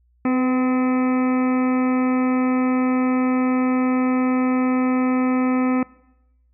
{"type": "harmonic tone with a mistuned harmonic", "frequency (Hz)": 255.9, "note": "C4", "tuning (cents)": -38, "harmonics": [1, 2, 3, 4, 5, 7, 8, 9, 10], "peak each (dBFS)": [-17, -28, -31, -33, -31, -38, -38, -38, -42], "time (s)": [0.25, 5.83], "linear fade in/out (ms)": 2, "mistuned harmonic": 2, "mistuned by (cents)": -23, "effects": ["noise-tail reverb RT60 0.9 s tail -22 dB re dry", "added 60 Hz sine -57 dBFS peak until 6.53 s"]}